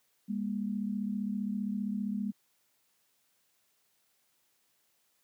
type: tone pair together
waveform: sine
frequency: 202.7 / 237.9 Hz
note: G#3 / A#3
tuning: -42 / +35 cents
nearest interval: minor third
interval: 277 cents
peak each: -32 / -36 dBFS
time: 0.28-2.32 s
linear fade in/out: 20 ms
effects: white hiss -73 dBFS RMS until 5.23 s + high-pass 100 Hz 12 dB/octave